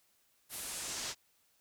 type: noise with band-pass filter sweep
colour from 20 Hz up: brown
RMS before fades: -41 dBFS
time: 0.49-1.15 s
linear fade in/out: 50 ms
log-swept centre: 12000 to 5700 Hz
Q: 1.4
effects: white hiss -72 dBFS RMS until 1.6 s